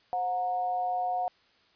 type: tone with amplitude modulation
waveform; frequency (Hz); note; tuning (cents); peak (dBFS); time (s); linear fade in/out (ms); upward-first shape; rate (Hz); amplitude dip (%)
sine; 726; F#5; -33; -24; 0.13-1.28; 0; sine; 205; 60
effects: white hiss -64 dBFS RMS until 1.75 s + resampled to 11025 Hz